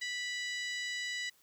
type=harmonic tone; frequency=984 Hz; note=B5; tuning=7 cents flat; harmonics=2 / 3 / 4 / 5 / 6 / 7 / 8; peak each=-37 / -44 / -43 / -48 / -52 / -51 / -51 dBFS; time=0.01-1.3 s; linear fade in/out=10 ms; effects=white hiss -67 dBFS RMS until 1.42 s